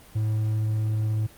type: tone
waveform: triangle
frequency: 108.4 Hz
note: A2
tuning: 25 cents flat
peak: -20 dBFS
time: 0.15-1.27 s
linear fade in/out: 10 ms
effects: pink hiss -50 dBFS RMS until 1.37 s + Opus 32 kbps